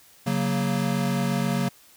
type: chord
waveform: square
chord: F# major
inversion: second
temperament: equal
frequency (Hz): 138.59 / 185 / 233.1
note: C#3 / F#3 / A#3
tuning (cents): 0 / 0 / 0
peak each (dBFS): -28 / -27 / -28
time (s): 0.26-1.69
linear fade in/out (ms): 10
effects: white hiss -54 dBFS RMS until 1.96 s